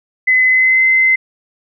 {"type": "tone with pitch glide", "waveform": "sine", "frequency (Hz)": [2028, 2060], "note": ["B6", "C7"], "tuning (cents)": [45, -28], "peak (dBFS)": -8, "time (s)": [0.27, 1.16], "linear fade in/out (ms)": 10, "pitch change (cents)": 27, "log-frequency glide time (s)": [0.47, 0.84], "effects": []}